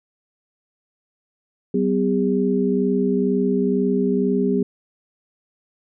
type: tone cluster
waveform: sine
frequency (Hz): 190.2 / 252.3 / 405.2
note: F#3 / B3 / G#4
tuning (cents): +48 / +37 / -43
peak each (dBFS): -21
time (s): 1.74-4.63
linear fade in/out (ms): 5
effects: none